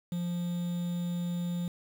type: tone with quantisation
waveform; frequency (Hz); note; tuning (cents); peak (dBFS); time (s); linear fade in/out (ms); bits
triangle; 174.5; F3; -1; -28; 0.12-1.68; 2; 8
effects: none